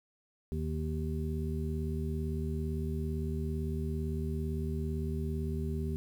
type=harmonic tone; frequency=77.78 Hz; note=D#2; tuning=in tune; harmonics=1 / 2 / 3 / 5; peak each=-34 / -37 / -39 / -41 dBFS; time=0.52-5.96 s; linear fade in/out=0 ms; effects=10-bit